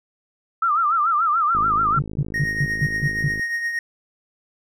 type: tone with vibrato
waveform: sine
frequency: 1271 Hz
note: D#6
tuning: 36 cents sharp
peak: -16 dBFS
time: 0.62-1.99 s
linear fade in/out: 5 ms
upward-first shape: sine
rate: 6.9 Hz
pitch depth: 140 cents each way
type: click train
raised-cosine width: 3 ms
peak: -20 dBFS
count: 99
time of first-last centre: 1.55-3.396 s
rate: 53.1 Hz
type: tone bursts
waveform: sine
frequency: 143.2 Hz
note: D3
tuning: 43 cents flat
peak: -17 dBFS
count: 7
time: 1.97-3.287 s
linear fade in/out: 5 ms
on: 51 ms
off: 160 ms
type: tone with tremolo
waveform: triangle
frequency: 1864.7 Hz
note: A#6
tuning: in tune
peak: -18 dBFS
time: 2.34-3.79 s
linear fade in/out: 2 ms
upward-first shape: triangle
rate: 8.5 Hz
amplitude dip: 55%
effects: none